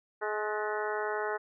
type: harmonic tone with a mistuned harmonic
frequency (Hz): 211.6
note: G#3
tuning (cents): +33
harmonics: 2 / 3 / 4 / 5 / 6 / 7 / 8 / 9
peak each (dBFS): -34 / -39 / -37 / -41 / -41 / -38 / -43 / -45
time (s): 0.21-1.38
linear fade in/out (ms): 20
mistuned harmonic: 8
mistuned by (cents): +59
effects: none